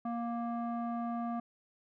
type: tone with low-pass filter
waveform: square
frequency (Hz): 234.8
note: A#3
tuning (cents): +13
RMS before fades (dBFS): -36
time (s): 0.05-1.4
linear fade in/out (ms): 5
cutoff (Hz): 960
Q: 7.1
effects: none